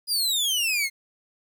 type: exponential sweep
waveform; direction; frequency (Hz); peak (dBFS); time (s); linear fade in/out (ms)
sawtooth; down; 4978 to 2093; -19; 0.07-0.9; 50
effects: 10-bit